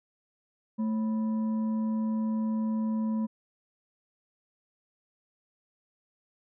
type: tone with frequency modulation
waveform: sine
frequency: 220 Hz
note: A3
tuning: in tune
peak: -26 dBFS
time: 0.78-3.27 s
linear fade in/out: 20 ms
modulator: 764 Hz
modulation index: 0.24
effects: none